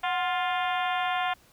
harmonic tone with a mistuned harmonic, 350.9 Hz, F4, 8 cents sharp, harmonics 2 / 3 / 4 / 5 / 6 / 7 / 8 / 9 / 10, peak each -28 / -32 / -34 / -36 / -38 / -39 / -40 / -41 / -42 dBFS, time 0.03-1.34 s, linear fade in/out 10 ms, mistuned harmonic 2, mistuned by +76 cents, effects pink hiss -59 dBFS RMS until 1.52 s

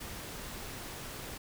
pink noise, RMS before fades -43 dBFS, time 0-1.38 s, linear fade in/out 10 ms, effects none

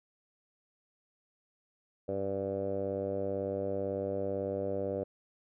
10% pulse tone with low-pass filter, 98 Hz, G2, in tune, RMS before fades -34 dBFS, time 2.08-5.04 s, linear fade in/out 10 ms, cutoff 550 Hz, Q 5.4, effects none

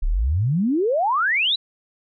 sine exponential sweep, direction up, 30 to 4064 Hz, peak -17 dBFS, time 0.02-1.56 s, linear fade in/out 10 ms, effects none

